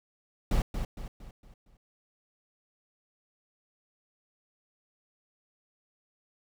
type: noise with echo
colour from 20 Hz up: brown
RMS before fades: -25 dBFS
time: 0.51-0.62 s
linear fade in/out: 2 ms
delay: 230 ms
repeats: 5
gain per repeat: -7 dB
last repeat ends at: 1.77 s
effects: none